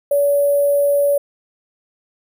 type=tone with sample-and-hold; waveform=sine; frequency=570 Hz; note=C#5; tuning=48 cents sharp; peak=-12 dBFS; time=0.11-1.18 s; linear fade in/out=5 ms; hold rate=11025 Hz; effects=none